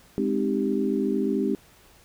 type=chord; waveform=sine; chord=Ab major seventh; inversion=none; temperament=equal with one note detuned; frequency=207.7 / 261.6 / 310.2 / 392 Hz; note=Ab3 / C4 / Eb4 / G4; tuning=0 / 0 / -5 / 0 cents; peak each=-27 / -27 / -29 / -27 dBFS; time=0.18-1.55 s; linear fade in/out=0 ms; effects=pink hiss -55 dBFS RMS until 2.04 s